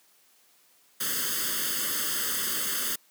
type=noise with comb filter; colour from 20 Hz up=white; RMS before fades=-29 dBFS; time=1-2.96 s; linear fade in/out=10 ms; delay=0.62 ms; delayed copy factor=+0.95; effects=white hiss -62 dBFS RMS until 3.1 s + high-pass 200 Hz 12 dB/octave